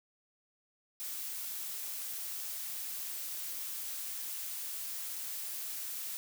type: noise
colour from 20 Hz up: blue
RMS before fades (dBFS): -40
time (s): 1-6.17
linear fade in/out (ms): 0
effects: none